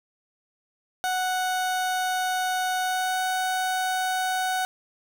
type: tone with pitch glide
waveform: 30% pulse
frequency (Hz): 740 to 745.1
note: F#5 to F#5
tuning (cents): 0 to +12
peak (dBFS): -21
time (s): 1.04-4.65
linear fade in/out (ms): 0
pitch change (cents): +12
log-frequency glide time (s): 2.81-3.22
effects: 8-bit